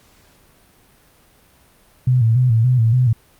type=tone with vibrato; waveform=sine; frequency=119.6 Hz; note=A#2; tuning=45 cents sharp; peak=-11 dBFS; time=2.07-3.13 s; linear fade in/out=5 ms; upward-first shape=square; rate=3.5 Hz; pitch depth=97 cents each way; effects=pink hiss -53 dBFS RMS until 3.39 s + Opus 48 kbps